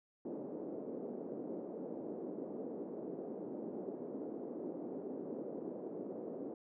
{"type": "band-pass noise", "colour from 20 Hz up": "white", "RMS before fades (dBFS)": -44, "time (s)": [0.25, 6.54], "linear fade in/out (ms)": 2, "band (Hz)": [220, 470], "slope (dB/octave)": 24, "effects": []}